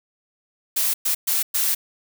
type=noise bursts at uneven times; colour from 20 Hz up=blue; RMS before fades=-21 dBFS; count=4; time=0.76-0.94 / 1.05-1.15 / 1.27-1.43 / 1.54-1.75 s; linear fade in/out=10 ms; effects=none